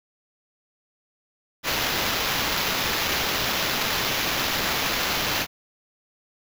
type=noise with sample-and-hold; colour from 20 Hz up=blue; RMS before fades=-25 dBFS; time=1.63-5.47 s; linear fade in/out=50 ms; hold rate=8820 Hz; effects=none